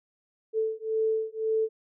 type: beating tone pair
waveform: sine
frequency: 440 / 441.9 Hz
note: A4 / A4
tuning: 0 / +7 cents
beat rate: 1.9 Hz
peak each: -28 dBFS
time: 0.53-1.69 s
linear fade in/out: 50 ms
effects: none